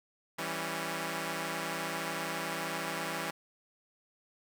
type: chord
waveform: 5% pulse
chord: C# diminished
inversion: first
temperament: equal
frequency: 164.81 / 196 / 277.2 Hz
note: E3 / G3 / C#4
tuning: 0 / 0 / 0 cents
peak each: -26 / -28 / -28 dBFS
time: 0.38-3.31 s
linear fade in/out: 10 ms
effects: none